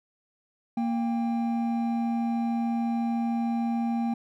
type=tone pair together; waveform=triangle; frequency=233.1 / 792.9 Hz; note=A#3 / G5; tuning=0 / +20 cents; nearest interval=octave + major sixth; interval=2120 cents; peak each=-23 / -32 dBFS; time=0.77-4.14 s; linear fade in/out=5 ms; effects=none